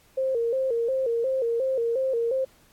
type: tone with vibrato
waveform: sine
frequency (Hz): 495.1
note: B4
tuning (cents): +4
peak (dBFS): -22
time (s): 0.17-2.45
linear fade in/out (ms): 10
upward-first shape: square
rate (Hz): 2.8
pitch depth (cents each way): 110
effects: pink hiss -59 dBFS RMS until 2.72 s + AAC 64 kbps